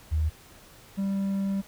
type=tone pair in turn; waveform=sine / triangle; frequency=77.78 / 195.99 Hz; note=D#2 / G3; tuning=0 / 0 cents; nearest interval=octave + major third; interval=1600 cents; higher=second; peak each=-22 / -23 dBFS; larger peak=first; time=0.11-0.3 / 0.97-1.62 s; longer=second; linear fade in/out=20 ms; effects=pink hiss -52 dBFS RMS until 1.67 s